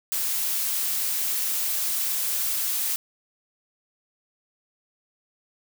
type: noise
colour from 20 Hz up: blue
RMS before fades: -26 dBFS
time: 0.12-2.96 s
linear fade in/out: 0 ms
effects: none